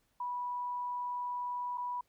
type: tone with dropouts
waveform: sine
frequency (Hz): 981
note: B5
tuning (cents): -12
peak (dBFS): -34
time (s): 0.2-2.01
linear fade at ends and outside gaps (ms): 5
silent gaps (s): 1.775-1.779
effects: pink hiss -75 dBFS RMS until 2.08 s